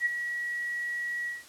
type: tone with ADSR envelope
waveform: sine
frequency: 1923 Hz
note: B6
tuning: 47 cents flat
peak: -21 dBFS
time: 0-1.44 s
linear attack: 56 ms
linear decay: 19 ms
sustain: -9 dB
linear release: 170 ms
effects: white hiss -51 dBFS RMS until 1.48 s + low-pass 10000 Hz 12 dB/octave

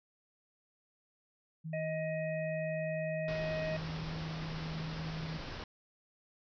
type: tone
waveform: sine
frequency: 159.6 Hz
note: D#3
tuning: 44 cents sharp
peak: -38 dBFS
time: 1.64-5.39 s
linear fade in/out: 20 ms
type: harmonic tone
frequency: 629 Hz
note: D#5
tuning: 19 cents sharp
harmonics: 1 / 3 / 4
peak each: -35 / -45 / -47 dBFS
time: 1.73-3.77 s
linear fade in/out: 5 ms
type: low-pass noise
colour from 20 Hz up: pink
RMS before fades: -44 dBFS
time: 3.28-5.64 s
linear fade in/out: 2 ms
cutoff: 5500 Hz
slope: 96 dB/octave
effects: none

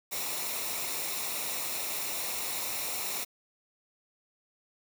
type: noise with comb filter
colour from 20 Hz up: white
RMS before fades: -34 dBFS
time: 0.11-3.25 s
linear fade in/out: 20 ms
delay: 0.63 ms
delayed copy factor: -0.55
effects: none

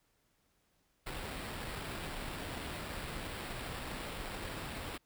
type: noise with sample-and-hold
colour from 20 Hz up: pink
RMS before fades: -42 dBFS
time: 1.06-4.98 s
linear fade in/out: 10 ms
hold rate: 6300 Hz
effects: pink hiss -75 dBFS RMS until 5.05 s

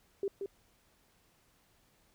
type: tone with echo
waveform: sine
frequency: 395.5 Hz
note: G4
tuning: 15 cents sharp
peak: -30 dBFS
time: 0.23-0.28 s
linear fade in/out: 2 ms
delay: 180 ms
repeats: 1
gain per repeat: -5 dB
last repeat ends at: 0.46 s
effects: pink hiss -69 dBFS RMS until 2.14 s

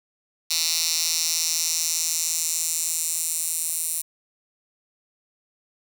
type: tone with high-pass filter sweep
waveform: 10% pulse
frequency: 163.3 Hz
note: E3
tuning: 16 cents flat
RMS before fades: -25 dBFS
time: 0.5-4.02 s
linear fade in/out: 10 ms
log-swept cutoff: 4700 to 9300 Hz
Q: 2.3
effects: none

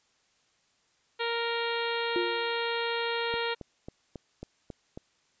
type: harmonic tone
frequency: 466.2 Hz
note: A#4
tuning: in tune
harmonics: 1 / 2 / 3 / 4 / 5 / 6 / 7 / 8 / 9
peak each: -32 / -35 / -37 / -38 / -39 / -40 / -40 / -41 / -42 dBFS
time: 1.19-3.55 s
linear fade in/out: 20 ms
type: tone with exponential decay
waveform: sine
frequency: 353.6 Hz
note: F4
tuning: 22 cents sharp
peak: -24 dBFS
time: 2.16-2.62 s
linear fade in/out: 1 ms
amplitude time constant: 100 ms
type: click train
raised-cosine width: 2 ms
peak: -26 dBFS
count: 7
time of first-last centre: 3.34-4.975 s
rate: 3.67 Hz
effects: white hiss -69 dBFS RMS until 5.4 s + resampled to 16000 Hz

